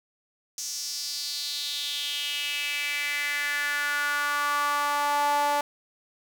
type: tone with high-pass filter sweep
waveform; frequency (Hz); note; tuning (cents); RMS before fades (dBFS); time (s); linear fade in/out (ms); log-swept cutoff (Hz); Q
sawtooth; 290; D4; -22; -28; 0.58-5.61; 2; 6000 to 760; 4.3
effects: none